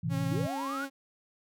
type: chord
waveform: sine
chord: A minor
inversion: none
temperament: equal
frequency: 110 / 130.81 / 164.81 Hz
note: A2 / C3 / E3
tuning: 0 / 0 / 0 cents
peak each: -35 / -34 / -31 dBFS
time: 0.03-0.47 s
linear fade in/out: 10 ms
type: tone with vibrato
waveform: sawtooth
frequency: 273.5 Hz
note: C#4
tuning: 23 cents flat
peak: -31 dBFS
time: 0.09-0.9 s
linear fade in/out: 50 ms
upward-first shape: sine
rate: 9.7 Hz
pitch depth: 18 cents each way
type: linear sweep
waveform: sine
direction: up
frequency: 271.6 to 1494 Hz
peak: -34 dBFS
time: 0.31-0.85 s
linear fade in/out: 5 ms
effects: none